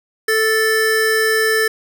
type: tone pair together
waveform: square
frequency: 440 / 1760 Hz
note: A4 / A6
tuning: 0 / 0 cents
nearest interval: 2 octaves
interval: 2400 cents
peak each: -17 dBFS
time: 0.28-1.68 s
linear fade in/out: 5 ms
effects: none